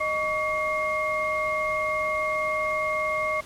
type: tone cluster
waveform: sine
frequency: 619 / 1132 / 2136 Hz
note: D#5 / C#6 / C7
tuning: -9 / +36 / +35 cents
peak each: -28 dBFS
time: 0-3.41 s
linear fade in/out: 10 ms
effects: pink hiss -45 dBFS RMS until 3.45 s + low-pass 11000 Hz 12 dB/octave